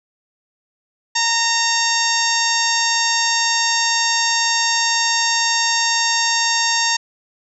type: harmonic tone with a mistuned harmonic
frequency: 922 Hz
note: A#5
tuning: 19 cents flat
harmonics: 1 / 2 / 3 / 4 / 5 / 6 / 7 / 8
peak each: -22 / -22 / -27 / -25 / -24 / -22 / -23 / -28 dBFS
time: 1.15-6.97 s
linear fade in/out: 10 ms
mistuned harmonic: 3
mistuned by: -18 cents
effects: none